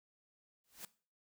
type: noise with exponential growth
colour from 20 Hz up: white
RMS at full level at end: -44 dBFS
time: 0.64-0.85 s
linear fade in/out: 2 ms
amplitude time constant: 44 ms
effects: noise-tail reverb RT60 0.4 s tail -19 dB re dry